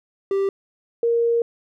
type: tone pair in turn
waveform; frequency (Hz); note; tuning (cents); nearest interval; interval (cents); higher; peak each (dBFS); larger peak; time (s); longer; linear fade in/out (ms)
triangle / sine; 392 / 467.1; G4 / A#4; 0 / +3; minor third; 303; second; -16; neither; 0.31-0.49 / 1.03-1.42; second; 2
effects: none